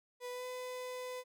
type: tone with pitch glide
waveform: 35% pulse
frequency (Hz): 493.9 to 503.1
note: B4 to B4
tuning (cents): 0 to +32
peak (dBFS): -39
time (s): 0.2-1.24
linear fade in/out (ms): 50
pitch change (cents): +32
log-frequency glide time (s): 0.3-0.45
effects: none